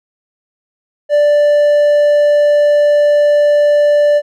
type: tone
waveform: triangle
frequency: 587.3 Hz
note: D5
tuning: in tune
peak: -5 dBFS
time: 1.09-4.22 s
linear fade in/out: 50 ms
effects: none